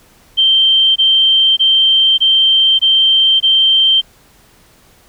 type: tone bursts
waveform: sine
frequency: 3136 Hz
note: G7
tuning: in tune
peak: -7 dBFS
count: 6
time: 0.37-4.015 s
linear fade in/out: 20 ms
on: 590 ms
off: 21 ms
effects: pink hiss -48 dBFS RMS until 5.08 s